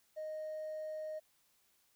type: tone with hard clipping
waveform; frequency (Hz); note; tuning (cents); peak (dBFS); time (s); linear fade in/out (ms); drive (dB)
triangle; 621; D#5; -3; -39; 0.16-1.2; 20; 2
effects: white hiss -73 dBFS RMS until 1.95 s